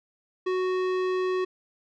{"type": "tone with tanh clipping", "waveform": "sine", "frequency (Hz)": 370, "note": "F#4", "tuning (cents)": 0, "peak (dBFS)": -26, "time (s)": [0.46, 1.45], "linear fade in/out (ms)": 10, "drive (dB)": 17, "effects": []}